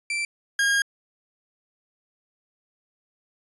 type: tone pair in turn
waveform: 40% pulse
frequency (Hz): 2343 / 1625.7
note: D7 / G#6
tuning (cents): -5 / -37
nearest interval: tritone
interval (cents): 632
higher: first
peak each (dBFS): -24 / -18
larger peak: second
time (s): 0.1-0.25 / 0.59-0.82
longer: second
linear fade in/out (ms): 2
effects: resampled to 24000 Hz